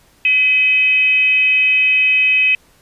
sine tone with frequency modulation, 2539 Hz, D#7, 34 cents sharp, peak -10 dBFS, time 0.25-2.55 s, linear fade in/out 2 ms, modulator 519 Hz, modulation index 0.34, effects pink hiss -52 dBFS RMS until 2.81 s + resampled to 32000 Hz

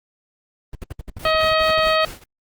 brown noise bursts, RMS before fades -29 dBFS, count 14, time 0.73-1.882 s, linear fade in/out 2 ms, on 21 ms, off 66 ms
pink noise with tremolo, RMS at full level -34 dBFS, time 1.19-2.24 s, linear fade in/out 5 ms, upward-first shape triangle, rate 4.7 Hz, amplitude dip 95%
harmonic tone, 633 Hz, D#5, 30 cents sharp, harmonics 1 / 2 / 3 / 4 / 5 / 6 / 7, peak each -18 / -20 / -25 / -26 / -27 / -29 / -28 dBFS, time 1.25-2.05 s, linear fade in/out 2 ms
effects Opus 32 kbps

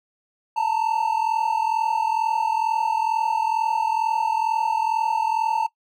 triangle tone pair together, 880 / 922.2 Hz, A5 / A#5, 0 / -19 cents, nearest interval minor second, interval 81 cents, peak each -20 / -22 dBFS, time 0.56-5.67 s, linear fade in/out 10 ms, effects noise-tail reverb RT60 0.1 s tail -19 dB re dry

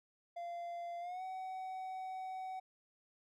triangle tone with pitch glide, 690 to 752.5 Hz, F5 to F#5, -21 to +29 cents, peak -39 dBFS, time 0.36-2.6 s, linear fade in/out 10 ms, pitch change +150 cents, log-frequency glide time 1-1.23 s, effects none

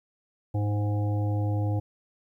harmonic tone with a mistuned harmonic, 103.83 Hz, G#2, in tune, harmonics 1 / 3 / 5 / 7 / 8, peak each -24 / -34 / -38 / -41 / -42 dBFS, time 0.54-1.8 s, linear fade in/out 10 ms, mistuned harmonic 8, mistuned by -26 cents, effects 11-bit

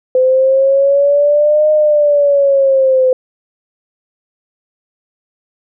sine exponential two-way sweep, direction up then down, 510 to 614 to 510 Hz, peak -7 dBFS, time 0.15-3.13 s, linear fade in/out 2 ms, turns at 1.71 s, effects none

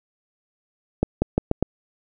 accelerating click train, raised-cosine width 2 ms, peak -5 dBFS, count 5, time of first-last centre 1.03-1.626 s, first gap 190 ms, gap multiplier 0.84, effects none

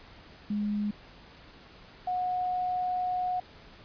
sine tone pair in turn, 207.7 / 728.7 Hz, G#3 / F#5, 0 / -27 cents, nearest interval octave + minor seventh, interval 2173 cents, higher second, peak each -27 dBFS, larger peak neither, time 0.5-0.91 / 2.07-3.4 s, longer second, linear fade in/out 5 ms, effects pink hiss -52 dBFS RMS until 3.84 s + resampled to 11025 Hz

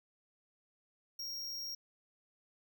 square tone, 5588 Hz, F8, in tune, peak -40 dBFS, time 1.19-1.75 s, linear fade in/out 5 ms, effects none

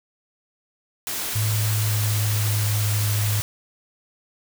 white noise, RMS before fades -28 dBFS, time 1.07-3.42 s, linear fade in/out 0 ms
sine tone with pitch glide, 107.3 to 104.73 Hz, A2 to G#2, -43 to +15 cents, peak -20 dBFS, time 1.35-3.41 s, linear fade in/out 10 ms, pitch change -42 cents, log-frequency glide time 1.48-2.89 s
effects none

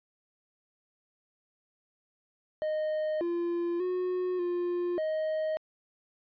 triangle tone with pitch steps, 618 / 344.3 / 364.5 / 352 / 626 Hz, D#5 / F4 / F#4 / F4 / D#5, -12 / -25 / -26 / +14 / +10 cents, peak -26 dBFS, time 2.62-5.57 s, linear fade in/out 0 ms, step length 590 ms, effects resampled to 11025 Hz

